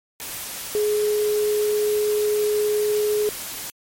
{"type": "tone in noise", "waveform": "sine", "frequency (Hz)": 420.5, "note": "G#4", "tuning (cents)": 22, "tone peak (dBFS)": -18, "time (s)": [0.75, 3.29], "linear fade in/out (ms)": 0, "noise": "white", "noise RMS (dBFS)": -32, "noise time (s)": [0.2, 3.7], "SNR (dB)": 11, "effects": ["MP3 64 kbps"]}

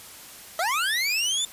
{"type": "linear sweep", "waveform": "25% pulse", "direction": "up", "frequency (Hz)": [621, 3600], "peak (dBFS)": -19, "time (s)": [0.59, 1.45], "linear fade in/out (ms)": 2, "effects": ["white hiss -44 dBFS RMS until 1.52 s", "resampled to 32000 Hz"]}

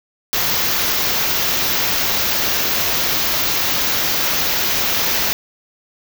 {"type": "band-stop noise", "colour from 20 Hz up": "white", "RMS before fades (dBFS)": -18, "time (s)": [0.33, 5.33], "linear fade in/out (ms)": 0, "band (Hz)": [6600, 13000], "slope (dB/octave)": 48, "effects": []}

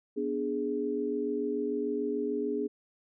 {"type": "chord", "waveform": "sine", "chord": "G# diminished", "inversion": "first", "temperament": "equal", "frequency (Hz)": [246.9, 293.7, 415.3], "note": ["B3", "D4", "G#4"], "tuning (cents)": [0, 0, 0], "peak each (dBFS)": [-35, -34, -31], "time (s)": [0.16, 2.68], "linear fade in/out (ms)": 20, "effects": []}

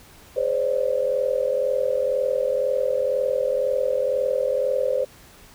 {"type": "tone cluster", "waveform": "sine", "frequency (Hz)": [416, 515, 557, 597], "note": ["G#4", "C5", "C#5", "D5"], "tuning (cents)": [3, -28, 8, 28], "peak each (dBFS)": [-31, -22, -25, -28], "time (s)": [0.36, 5.05], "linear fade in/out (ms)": 10, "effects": ["pink hiss -49 dBFS RMS until 5.54 s"]}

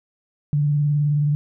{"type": "tone with vibrato", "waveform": "sine", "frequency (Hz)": 146.83, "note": "D3", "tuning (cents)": 0, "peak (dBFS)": -16, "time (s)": [0.53, 1.35], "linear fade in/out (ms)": 0, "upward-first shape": "triangle", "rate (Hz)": 19, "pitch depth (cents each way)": 52, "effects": []}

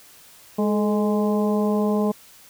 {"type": "harmonic tone with a mistuned harmonic", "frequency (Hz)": 207.7, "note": "G#3", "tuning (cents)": 0, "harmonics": [1, 2, 3, 4, 5], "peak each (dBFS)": [-20, -24, -28, -32, -33], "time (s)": [0.58, 2.12], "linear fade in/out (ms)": 10, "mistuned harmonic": 2, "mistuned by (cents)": 54, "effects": ["white hiss -49 dBFS RMS until 2.49 s"]}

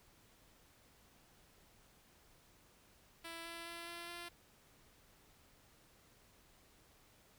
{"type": "tone with pitch steps", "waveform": "5% pulse", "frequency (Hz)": [332.6, 335.7, 338.8, 342, 345.1], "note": ["E4", "E4", "E4", "F4", "F4"], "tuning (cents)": [16, 32, 48, -36, -21], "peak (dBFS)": -35, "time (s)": [3.24, 4.29], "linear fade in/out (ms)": 10, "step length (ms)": 210, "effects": ["pink hiss -67 dBFS RMS until 7.38 s"]}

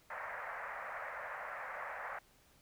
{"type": "band-pass noise", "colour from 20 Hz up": "white", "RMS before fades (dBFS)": -44, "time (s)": [0.1, 2.19], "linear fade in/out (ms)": 5, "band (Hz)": [530, 2000], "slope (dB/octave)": 48, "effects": ["pink hiss -67 dBFS RMS until 2.61 s"]}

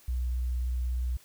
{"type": "tone with vibrato", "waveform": "sine", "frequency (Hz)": 61.74, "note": "B1", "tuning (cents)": 0, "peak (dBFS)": -27, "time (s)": [0.08, 1.17], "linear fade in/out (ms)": 5, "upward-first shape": "sine", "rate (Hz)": 17, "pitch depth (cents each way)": 17, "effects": ["white hiss -58 dBFS RMS until 1.24 s"]}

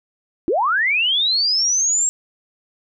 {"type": "linear sweep", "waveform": "sine", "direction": "up", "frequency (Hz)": [293.7, 7600], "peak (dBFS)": -15, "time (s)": [0.48, 2.09], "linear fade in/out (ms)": 0, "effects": []}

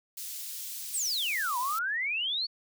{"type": "high-pass noise", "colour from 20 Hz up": "white", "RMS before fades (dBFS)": -39, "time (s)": [0.17, 1.79], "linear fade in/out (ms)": 5, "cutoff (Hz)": 4000, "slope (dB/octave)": 12}
{"type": "exponential two-way sweep", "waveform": "sine", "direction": "down then up", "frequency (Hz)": [9140, 946, 4520], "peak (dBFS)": -28, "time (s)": [0.93, 2.47], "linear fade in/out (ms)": 20, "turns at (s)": 1.58}
{"effects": []}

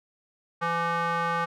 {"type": "tone with band-pass filter", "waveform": "square", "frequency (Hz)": 168.8, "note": "E3", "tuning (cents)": 41, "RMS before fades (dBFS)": -27, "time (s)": [0.61, 1.46], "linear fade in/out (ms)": 20, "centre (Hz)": 1200, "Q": 2.3, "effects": []}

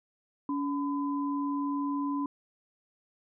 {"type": "tone pair together", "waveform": "sine", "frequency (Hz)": [283.1, 1009.7], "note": ["C#4", "B5"], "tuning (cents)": [37, 38], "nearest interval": "octave + minor seventh", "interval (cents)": 2201, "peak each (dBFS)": [-29, -35], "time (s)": [0.49, 2.26], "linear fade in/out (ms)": 2, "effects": []}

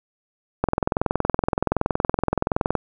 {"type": "click train", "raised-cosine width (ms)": 1, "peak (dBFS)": -5, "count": 46, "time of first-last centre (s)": [0.64, 2.753], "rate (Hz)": 21.3, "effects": []}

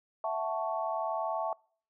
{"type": "chord", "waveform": "sine", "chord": "F# minor seventh", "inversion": "third", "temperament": "equal with one note detuned", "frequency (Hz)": [659.3, 740, 880, 1111.9], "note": ["E5", "F#5", "A5", "C#6"], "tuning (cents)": [0, 0, 0, 5], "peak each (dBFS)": [-33, -38, -35, -37], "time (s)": [0.24, 1.53], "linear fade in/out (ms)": 2, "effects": ["noise-tail reverb RT60 0.5 s tail -26 dB re dry"]}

